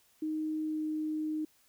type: tone with pitch glide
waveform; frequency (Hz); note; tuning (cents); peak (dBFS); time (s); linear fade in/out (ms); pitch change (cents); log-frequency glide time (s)
sine; 311.1 to 309.3; D#4 to D#4; 0 to -10; -31; 0.22-1.45; 5; -10; 0.63-0.82
effects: white hiss -67 dBFS RMS until 1.68 s